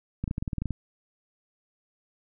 clicks, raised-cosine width 5 ms, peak -17 dBFS, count 11, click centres 0.24 / 0.278 / 0.311 / 0.381 / 0.425 / 0.478 / 0.532 / 0.583 / 0.62 / 0.657 / 0.707 s, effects none

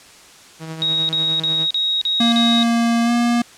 sawtooth tone with tremolo, 160.5 Hz, E3, 46 cents flat, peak -22 dBFS, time 0.59-1.68 s, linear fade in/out 50 ms, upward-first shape triangle, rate 10 Hz, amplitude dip 50%
sine tone bursts, 3784 Hz, A#7, 25 cents sharp, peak -16 dBFS, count 6, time 0.82-2.63 s, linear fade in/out 0 ms, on 270 ms, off 38 ms
square tone with pitch glide, 233.1 to 237.7 Hz, A#3 to A#3, 0 to +34 cents, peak -15 dBFS, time 2.2-3.42 s, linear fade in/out 5 ms, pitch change +34 cents, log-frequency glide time 3.04-3.11 s
effects white hiss -44 dBFS RMS until 3.57 s + low-pass 8000 Hz 12 dB/octave

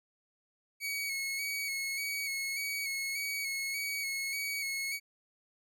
sawtooth tone with vibrato, 2220 Hz, C#7, 2 cents sharp, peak -30 dBFS, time 0.8-5 s, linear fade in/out 50 ms, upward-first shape square, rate 1.7 Hz, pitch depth 30 cents each way, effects none

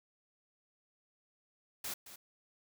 white noise with echo, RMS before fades -40 dBFS, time 1.84-1.94 s, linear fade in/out 5 ms, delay 220 ms, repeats 1, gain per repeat -12 dB, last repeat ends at 2.16 s, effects none

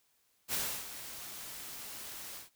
white noise with ADSR envelope, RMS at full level -33 dBFS, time 0.48-2.5 s, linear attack 52 ms, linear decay 310 ms, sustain -12 dB, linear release 140 ms, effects white hiss -73 dBFS RMS until 2.55 s

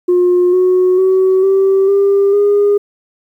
sine tone with pitch steps, 357.4 / 367 / 376.9 / 387.1 / 397.5 / 408.2 Hz, F4 / F#4 / F#4 / G4 / G4 / G#4, +40 / -14 / +32 / -22 / +24 / -30 cents, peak -6 dBFS, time 0.08-2.78 s, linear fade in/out 10 ms, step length 450 ms, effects tanh soft clip ceiling -5 dBFS + 8-bit

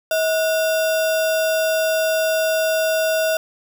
sine tone with sample-and-hold, 640 Hz, D#5, 49 cents sharp, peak -16 dBFS, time 0.11-3.37 s, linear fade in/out 2 ms, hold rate 2100 Hz, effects none

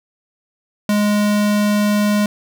square tone, 207.7 Hz, G#3, in tune, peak -14 dBFS, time 0.89-2.26 s, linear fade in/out 2 ms, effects none

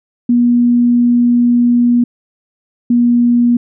sine tone pair in turn, 240.9 / 239.9 Hz, B3 / A#3, -43 / +50 cents, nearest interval unison, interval 7 cents, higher first, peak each -7 dBFS, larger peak neither, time 0.29-2.04 / 2.9-3.57 s, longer first, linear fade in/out 5 ms, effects none

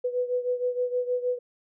sine beating tone pair, 493.9 / 500.3 Hz, B4 / B4, 0 / +22 cents, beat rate 6.4 Hz, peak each -26 / -30 dBFS, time 0.04-1.39 s, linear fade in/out 10 ms, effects none

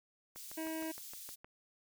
white high-pass noise, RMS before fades -49 dBFS, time 0.35-1.36 s, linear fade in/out 20 ms, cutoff 4100 Hz, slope 12 dB/octave
click train, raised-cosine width 0.5 ms, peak -36 dBFS, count 8, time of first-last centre 0.36-1.445 s, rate 6.45 Hz
harmonic tone, 320 Hz, D#4, 49 cents sharp, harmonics 1 / 2 / 3 / 5 / 6 / 7 / 8 / 9, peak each -39 / -45 / -49 / -53 / -55 / -56 / -57 / -58 dBFS, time 0.57-0.92 s, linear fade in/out 10 ms
effects none

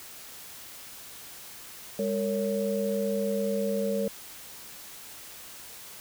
sine tone cluster, 202.9 / 456.7 / 557 Hz, G#3 / A#4 / C#5, -40 / -36 / +8 cents, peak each -30 dBFS, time 1.99-4.08 s, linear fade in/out 2 ms, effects white hiss -45 dBFS RMS until 6 s

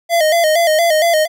square tone with vibrato, 649 Hz, E5, 27 cents flat, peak -11 dBFS, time 0.09-1.28 s, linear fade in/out 50 ms, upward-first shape square, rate 4.3 Hz, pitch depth 80 cents each way, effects none

